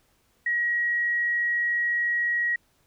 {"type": "tone", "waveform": "sine", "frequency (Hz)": 1903, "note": "A#6", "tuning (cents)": 35, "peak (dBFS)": -22, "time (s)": [0.46, 2.56], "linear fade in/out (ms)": 5, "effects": ["pink hiss -66 dBFS RMS until 2.86 s"]}